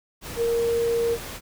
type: tone in noise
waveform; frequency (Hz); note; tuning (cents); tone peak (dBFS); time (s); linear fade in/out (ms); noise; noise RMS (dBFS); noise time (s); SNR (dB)
sine; 466.2; A#4; 0; -20; 0.36-1.18; 50; pink; -36; 0.21-1.41; +13
effects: none